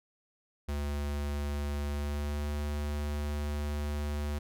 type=tone with pitch glide; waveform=square; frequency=72.4 to 73.58 Hz; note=D2 to D2; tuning=-24 to +4 cents; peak=-32 dBFS; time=0.68-4.39 s; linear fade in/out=10 ms; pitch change=+28 cents; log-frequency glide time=1.9-2.5 s; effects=none